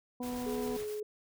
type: harmonic tone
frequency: 246.9 Hz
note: B3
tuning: in tune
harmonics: 1 / 2 / 3 / 4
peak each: -36 / -42 / -46 / -48 dBFS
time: 0.2-0.77 s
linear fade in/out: 5 ms
type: noise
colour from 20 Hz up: pink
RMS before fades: -48 dBFS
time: 0.21-0.88 s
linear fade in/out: 50 ms
type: noise with tremolo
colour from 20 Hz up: white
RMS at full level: -49 dBFS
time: 0.23-1 s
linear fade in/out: 0 ms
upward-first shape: square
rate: 7.7 Hz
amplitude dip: 40%
type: tone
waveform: sine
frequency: 422.5 Hz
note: G#4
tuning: 30 cents sharp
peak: -35 dBFS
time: 0.46-1.03 s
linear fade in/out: 5 ms
effects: none